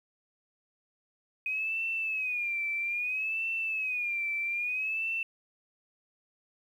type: tone with vibrato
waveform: sine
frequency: 2500 Hz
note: D#7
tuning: 8 cents sharp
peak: -29 dBFS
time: 1.46-5.23 s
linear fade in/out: 2 ms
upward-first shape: sine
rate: 0.61 Hz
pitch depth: 120 cents each way
effects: 10-bit